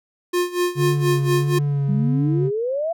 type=tone with tremolo; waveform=square; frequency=354.9 Hz; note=F4; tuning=28 cents sharp; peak=-17 dBFS; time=0.33-1.59 s; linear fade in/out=10 ms; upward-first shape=sine; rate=4.2 Hz; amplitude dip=85%
type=tone with vibrato; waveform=triangle; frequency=142 Hz; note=C#3; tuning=42 cents sharp; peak=-16 dBFS; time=0.75-2.51 s; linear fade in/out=50 ms; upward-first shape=sine; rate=1.5 Hz; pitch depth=35 cents each way
type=exponential sweep; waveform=sine; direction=up; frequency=186.4 to 688 Hz; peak=-20 dBFS; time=1.88-2.93 s; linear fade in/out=10 ms
effects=none